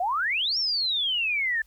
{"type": "exponential two-way sweep", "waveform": "sine", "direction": "up then down", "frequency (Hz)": [680, 5588, 1735], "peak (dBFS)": -23, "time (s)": [0, 1.62], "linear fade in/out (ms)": 5, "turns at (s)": 0.58, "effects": ["added 50 Hz sine -57 dBFS peak until 1.66 s", "white hiss -65 dBFS RMS until 1.66 s"]}